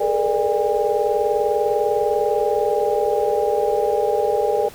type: tone cluster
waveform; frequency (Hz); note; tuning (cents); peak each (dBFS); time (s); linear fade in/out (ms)
sine; 415.4 / 435.2 / 475.4 / 593 / 809; G#4 / A4 / A#4 / D5 / G#5; 0 / -19 / +34 / +17 / -46; -23; 0-4.69; 10
effects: pink hiss -42 dBFS RMS until 4.74 s